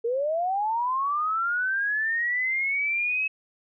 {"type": "linear sweep", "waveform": "sine", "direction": "up", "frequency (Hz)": [450, 2583], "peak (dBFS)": -23, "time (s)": [0.04, 3.28], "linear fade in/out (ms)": 10, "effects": []}